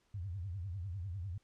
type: tone with vibrato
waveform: sine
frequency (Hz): 92.3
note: F#2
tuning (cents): -4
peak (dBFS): -38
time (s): 0.14-1.38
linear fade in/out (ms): 5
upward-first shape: triangle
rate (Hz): 10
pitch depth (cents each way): 250
effects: pink hiss -75 dBFS RMS until 1.43 s + low-pass 8000 Hz 12 dB/octave